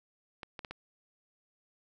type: clicks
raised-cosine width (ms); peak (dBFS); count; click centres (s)
0.3; -25; 4; 0.432 / 0.592 / 0.648 / 0.71
effects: none